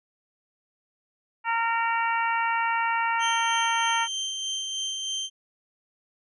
harmonic tone, 460 Hz, A#4, 23 cents flat, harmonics 2 / 3 / 4 / 5 / 6, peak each -25 / -29 / -31 / -33 / -35 dBFS, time 1.44-4.08 s, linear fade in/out 50 ms
30% pulse tone with tremolo, 3136 Hz, G7, in tune, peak -24 dBFS, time 3.19-5.3 s, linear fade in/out 50 ms, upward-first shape sine, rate 3.2 Hz, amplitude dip 30%
effects resampled to 24000 Hz

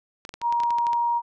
clicks, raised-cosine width 0.2 ms, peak -19 dBFS, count 11, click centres 0.251 / 0.292 / 0.34 / 0.416 / 0.525 / 0.602 / 0.635 / 0.706 / 0.785 / 0.868 / 0.932 s
sine tone, 945 Hz, A#5, 23 cents sharp, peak -20 dBFS, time 0.41-1.22 s, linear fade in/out 50 ms
effects none

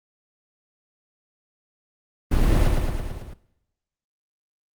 brown noise with echo, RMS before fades -19 dBFS, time 2.31-2.68 s, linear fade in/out 10 ms, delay 110 ms, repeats 6, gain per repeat -3 dB, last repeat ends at 3.34 s, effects noise-tail reverb RT60 0.9 s tail -19 dB re dry + Opus 32 kbps

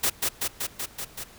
white noise with echo, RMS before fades -23 dBFS, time 0.03-0.1 s, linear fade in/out 10 ms, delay 190 ms, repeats 6, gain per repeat -2 dB, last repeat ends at 1.24 s, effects pink hiss -50 dBFS RMS until 1.38 s

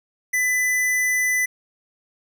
square tone, 2000 Hz, B6, 21 cents sharp, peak -19 dBFS, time 0.33-1.46 s, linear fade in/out 10 ms, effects none

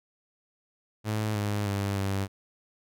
sawtooth tone with pitch steps, 107.5 / 103.4 / 99.8 / 97.9 Hz, A2 / G#2 / G2 / G2, -40 / -7 / +32 / -2 cents, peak -23 dBFS, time 1.04-2.28 s, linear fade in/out 50 ms, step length 310 ms, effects none

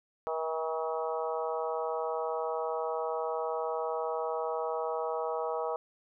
harmonic tone with a mistuned harmonic, 160 Hz, D#3, 49 cents sharp, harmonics 3 / 4 / 5 / 6 / 7 / 8, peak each -34 / -36 / -38 / -40 / -41 / -42 dBFS, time 0.27-5.76 s, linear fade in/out 0 ms, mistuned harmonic 5, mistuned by +16 cents, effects none

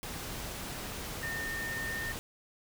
sine tone in noise, 1820 Hz, A#6, 42 cents flat, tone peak -35 dBFS, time 1.23-2.12 s, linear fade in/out 0 ms, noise pink, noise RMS -40 dBFS, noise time 0.03-2.19 s, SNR +2 dB, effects none

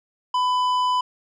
triangle tone with tanh clipping, 1000 Hz, B5, 21 cents sharp, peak -20 dBFS, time 0.34-1.01 s, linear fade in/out 5 ms, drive 14 dB, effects none

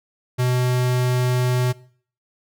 square tone, 125.3 Hz, B2, 25 cents sharp, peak -18 dBFS, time 0.38-1.73 s, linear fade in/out 20 ms, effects noise-tail reverb RT60 0.5 s tail -20 dB re dry

